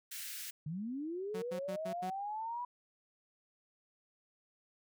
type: high-pass noise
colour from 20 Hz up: white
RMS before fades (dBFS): -44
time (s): 0.11-0.51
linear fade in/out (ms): 10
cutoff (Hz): 1500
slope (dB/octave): 48
type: linear sweep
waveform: sine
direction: up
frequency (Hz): 142.8 to 987.8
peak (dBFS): -37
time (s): 0.66-2.65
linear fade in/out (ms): 5
type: tone bursts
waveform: sawtooth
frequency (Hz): 185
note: F#3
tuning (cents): 0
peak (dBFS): -37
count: 5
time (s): 1.34-2.104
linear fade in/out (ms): 10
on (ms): 84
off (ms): 86
effects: none